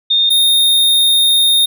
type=tone pair in turn; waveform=sine / square; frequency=3655 / 3683 Hz; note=A#7 / A#7; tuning=-35 / -22 cents; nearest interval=unison; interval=13 cents; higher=second; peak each=-9 dBFS; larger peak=neither; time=0.1-0.3 / 0.3-1.66 s; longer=second; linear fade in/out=10 ms; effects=none